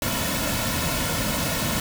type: noise with comb filter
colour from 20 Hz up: pink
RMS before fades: -25 dBFS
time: 0.02-1.8 s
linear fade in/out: 2 ms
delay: 2.5 ms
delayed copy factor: -0.65
effects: none